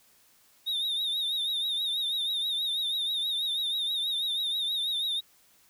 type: tone with vibrato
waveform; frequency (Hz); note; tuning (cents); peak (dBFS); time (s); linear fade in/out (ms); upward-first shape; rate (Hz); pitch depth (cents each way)
triangle; 3696; A#7; -16; -26; 0.66-5.21; 20; triangle; 6.2; 93
effects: white hiss -62 dBFS RMS until 5.69 s